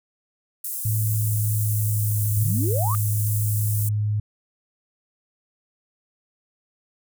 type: high-pass noise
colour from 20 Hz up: pink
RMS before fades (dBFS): -30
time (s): 0.64-3.89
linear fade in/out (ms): 5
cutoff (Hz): 9100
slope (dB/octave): 24
type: tone with pitch glide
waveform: sine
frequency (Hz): 108 to 105.29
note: A2 to G#2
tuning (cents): -32 to +24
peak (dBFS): -20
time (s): 0.85-4.2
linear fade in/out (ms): 5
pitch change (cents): -44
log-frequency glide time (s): 1-2.17
type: exponential sweep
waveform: sine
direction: up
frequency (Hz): 94 to 1244.5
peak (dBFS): -25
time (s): 2.37-2.95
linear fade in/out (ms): 0
effects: none